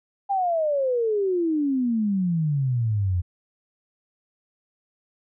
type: exponential sweep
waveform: sine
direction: down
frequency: 810 to 85.8 Hz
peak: -20 dBFS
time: 0.29-3.22 s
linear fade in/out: 20 ms
effects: none